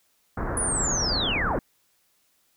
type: low-pass noise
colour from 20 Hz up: pink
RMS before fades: -29 dBFS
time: 0.37-1.59 s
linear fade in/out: 5 ms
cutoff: 1700 Hz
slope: 48 dB/octave
type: linear sweep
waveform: sine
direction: down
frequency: 9956 to 178.7 Hz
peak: -24 dBFS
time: 0.57-1.59 s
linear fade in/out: 2 ms
effects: white hiss -67 dBFS RMS until 2.56 s